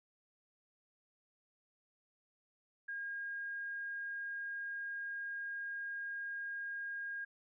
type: tone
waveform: sine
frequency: 1623 Hz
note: G#6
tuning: 40 cents flat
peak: -39 dBFS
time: 2.88-7.25 s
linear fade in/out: 10 ms
effects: none